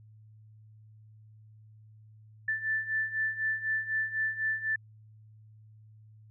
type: beating tone pair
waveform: sine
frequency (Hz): 1760 / 1764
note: A6 / A6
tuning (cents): 0 / +4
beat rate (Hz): 4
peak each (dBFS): -34 / -30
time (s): 2.48-4.76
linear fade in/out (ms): 5
effects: added 108 Hz sine -52 dBFS peak until 6.3 s

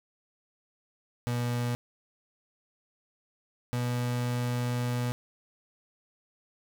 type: tone pair in turn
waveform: 35% pulse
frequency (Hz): 121 / 122.34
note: B2 / B2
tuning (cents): -35 / -16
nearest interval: unison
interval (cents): 19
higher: second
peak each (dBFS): -26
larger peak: neither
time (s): 1.27-1.75 / 3.73-5.12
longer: second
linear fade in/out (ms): 0
effects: none

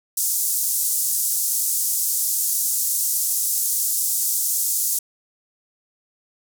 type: band-pass noise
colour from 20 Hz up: white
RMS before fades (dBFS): -22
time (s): 0.17-4.99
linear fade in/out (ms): 5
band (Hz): 6200 to 15000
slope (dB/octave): 24
effects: none

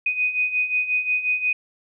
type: beating tone pair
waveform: sine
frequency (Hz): 2490 / 2495.6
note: D#7 / D#7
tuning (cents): +1 / +5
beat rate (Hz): 5.6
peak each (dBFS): -26 / -21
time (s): 0.06-1.53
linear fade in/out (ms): 5
effects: none

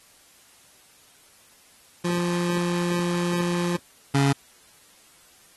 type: tone pair in turn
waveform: 25% pulse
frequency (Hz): 174.7 / 139.06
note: F3 / C#3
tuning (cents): +1 / +6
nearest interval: major third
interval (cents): 395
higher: first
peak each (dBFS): -19 / -14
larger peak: second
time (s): 2.04-3.77 / 4.14-4.33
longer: first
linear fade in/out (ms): 10
effects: white hiss -55 dBFS RMS until 5.56 s + AAC 32 kbps

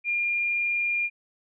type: tone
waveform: sine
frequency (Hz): 2407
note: D7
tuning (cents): +42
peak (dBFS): -23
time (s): 0.04-1.1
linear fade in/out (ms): 50
effects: none

